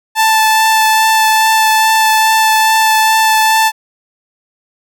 sawtooth tone with vibrato, 879 Hz, A5, 2 cents flat, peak -4 dBFS, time 0.15-3.72 s, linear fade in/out 50 ms, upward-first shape triangle, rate 2.4 Hz, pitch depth 11 cents each way, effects none

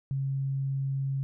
sine tone, 136.1 Hz, C#3, 31 cents flat, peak -27 dBFS, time 0.11-1.23 s, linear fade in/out 0 ms, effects none

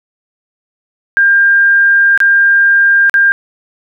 sine tone with dropouts, 1600 Hz, G6, 35 cents sharp, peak -5 dBFS, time 1.17-3.32 s, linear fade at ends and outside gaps 0 ms, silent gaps 2.176-2.203 / 3.096-3.141 s, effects none

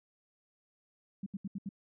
sine tone bursts, 196 Hz, G3, in tune, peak -35 dBFS, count 5, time 1.23-1.691 s, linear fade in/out 5 ms, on 33 ms, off 74 ms, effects none

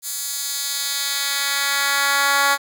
10% pulse tone with high-pass filter sweep, 280.5 Hz, C#4, 21 cents sharp, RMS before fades -21 dBFS, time 0.02-2.58 s, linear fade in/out 50 ms, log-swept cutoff 7600 to 1000 Hz, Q 0.9, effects none

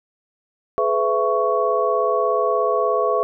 sine tone cluster, 424.3 / 501 / 667 / 1114 Hz, G#4 / B4 / E5 / C#6, +37 / +25 / +20 / +8 cents, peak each -22 dBFS, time 0.78-3.23 s, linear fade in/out 0 ms, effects none

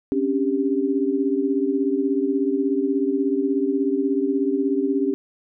sine tone cluster, 269.4 / 285.9 / 394 Hz, C#4 / D4 / G4, -49 / -46 / +9 cents, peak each -23 dBFS, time 0.12-5.14 s, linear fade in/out 0 ms, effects none

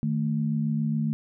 sine tone pair together, 154 / 221.2 Hz, D#3 / A3, -17 / +9 cents, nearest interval tritone, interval 626 cents, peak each -26 dBFS, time 0.03-1.13 s, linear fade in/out 0 ms, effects none

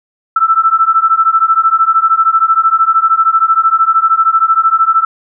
sine beating tone pair, 1318.5 / 1331.5 Hz, E6 / E6, 0 / +17 cents, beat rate 13 Hz, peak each -10 dBFS, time 0.36-5.05 s, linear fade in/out 5 ms, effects none

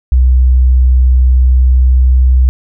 sine tone with pitch glide, 63.3 to 63.7 Hz, B1 to C2, +43 to -46 cents, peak -4 dBFS, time 0.12-2.49 s, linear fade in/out 0 ms, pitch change +11 cents, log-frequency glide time 1.23-2.22 s, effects none

